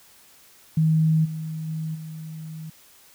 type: tone with level steps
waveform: sine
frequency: 158.5 Hz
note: D#3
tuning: 32 cents sharp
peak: -16 / -28 / -26 / -33 dBFS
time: 0.77-2.7 s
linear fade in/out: 5 ms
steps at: 1.24 / 1.67 / 1.94 s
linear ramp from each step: 20 ms
effects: white hiss -53 dBFS RMS until 3.14 s